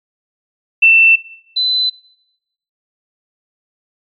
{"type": "tone pair in turn", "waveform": "sine", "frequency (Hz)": [2677, 4021], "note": ["E7", "B7"], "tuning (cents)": [26, 30], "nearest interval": "perfect fifth", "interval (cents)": 704, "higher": "second", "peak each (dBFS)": [-4, -12], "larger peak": "first", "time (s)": [[0.82, 1.16], [1.56, 1.9]], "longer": "neither", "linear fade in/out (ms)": 10, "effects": ["noise-tail reverb RT60 0.9 s tail -22 dB re dry", "MP3 96 kbps"]}